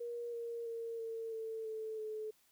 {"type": "tone with pitch steps", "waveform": "sine", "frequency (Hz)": [474.5, 467.2, 459.9, 452.8, 445.8, 438.9, 432.1], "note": ["A#4", "A#4", "A#4", "A4", "A4", "A4", "A4"], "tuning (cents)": [31, 4, -23, 50, 23, -4, -31], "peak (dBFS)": -39, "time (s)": [0, 2.31], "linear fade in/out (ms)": 10, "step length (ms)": 330, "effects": ["white hiss -71 dBFS RMS until 2.51 s"]}